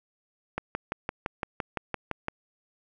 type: click train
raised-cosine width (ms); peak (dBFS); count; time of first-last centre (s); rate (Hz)
0.5; -14; 11; 0.58-2.284; 5.87
effects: none